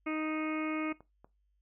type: harmonic tone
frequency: 311.1 Hz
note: D#4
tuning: in tune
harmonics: 1 / 2 / 3 / 4 / 5 / 6 / 7 / 8 / 9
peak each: -33 / -42 / -49 / -41 / -52 / -53 / -41 / -45 / -55 dBFS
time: 0.06-0.93 s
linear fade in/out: 10 ms
type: clicks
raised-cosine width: 1 ms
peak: -39 dBFS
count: 3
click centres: 0.923 / 1.006 / 1.245 s
effects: noise-tail reverb RT60 0.2 s tail -18 dB re dry + added 50 Hz sine -70 dBFS peak until 1.61 s